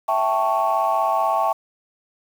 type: chord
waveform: sine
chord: A dominant seventh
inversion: second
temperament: equal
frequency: 659.3 / 784 / 880 / 1108.7 Hz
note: E5 / G5 / A5 / C#6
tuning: 0 / 0 / 0 / 0 cents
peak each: -22 dBFS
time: 0.08-1.53 s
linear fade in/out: 10 ms
effects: tanh soft clip ceiling -10 dBFS + 7-bit